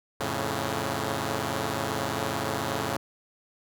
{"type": "chord", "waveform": "5% pulse", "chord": "F augmented", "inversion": "none", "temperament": "equal", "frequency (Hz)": [87.31, 110, 138.59], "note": ["F2", "A2", "C#3"], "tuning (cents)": [0, 0, 0], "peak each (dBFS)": [-23, -20, -20], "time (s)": [0.2, 2.97], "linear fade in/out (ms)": 5, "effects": []}